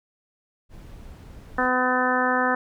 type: noise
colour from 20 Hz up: brown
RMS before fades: -42 dBFS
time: 0.69-1.7 s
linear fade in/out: 50 ms
type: harmonic tone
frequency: 252.8 Hz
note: B3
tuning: 41 cents sharp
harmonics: 1 / 2 / 3 / 4 / 5 / 6 / 7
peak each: -27 / -27 / -27 / -27 / -27 / -27 / -27 dBFS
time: 1.58-2.55 s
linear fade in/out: 5 ms
effects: none